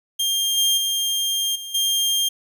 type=tone with level steps; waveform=sawtooth; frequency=3201 Hz; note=G7; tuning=36 cents sharp; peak=-16 / -13 / -17 / -28 / -15 dBFS; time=0.19-2.29 s; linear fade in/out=10 ms; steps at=0.57 / 0.77 / 1.55 / 1.74 s; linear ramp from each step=10 ms; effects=none